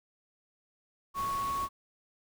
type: tone in noise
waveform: sine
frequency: 1108.7 Hz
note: C#6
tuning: in tune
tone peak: -30 dBFS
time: 1.14-1.69 s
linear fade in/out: 50 ms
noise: pink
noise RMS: -43 dBFS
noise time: 1.14-1.69 s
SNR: +10 dB
effects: none